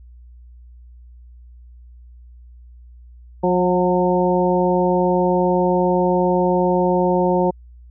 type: harmonic tone with a mistuned harmonic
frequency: 180 Hz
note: F#3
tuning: 47 cents flat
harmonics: 1 / 2 / 3 / 4 / 5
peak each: -20 / -19 / -20 / -25 / -22 dBFS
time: 3.43-7.51 s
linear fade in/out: 10 ms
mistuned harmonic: 4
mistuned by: +18 cents
effects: added 60 Hz sine -40 dBFS peak until 7.9 s